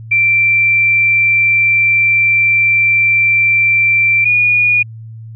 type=tone pair in turn; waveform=sine; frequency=2350 / 2445 Hz; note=D7 / D#7; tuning=+1 / -31 cents; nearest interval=minor second; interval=68 cents; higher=second; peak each=-8 dBFS; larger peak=neither; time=0.11-4.25 / 4.25-4.83 s; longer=first; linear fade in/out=10 ms; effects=added 112 Hz sine -28 dBFS peak until 5.35 s